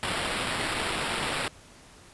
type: noise with sample-and-hold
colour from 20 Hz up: white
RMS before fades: -30 dBFS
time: 0.03-1.48 s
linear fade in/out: 0 ms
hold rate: 6300 Hz
effects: pink hiss -52 dBFS RMS until 2.13 s + resampled to 24000 Hz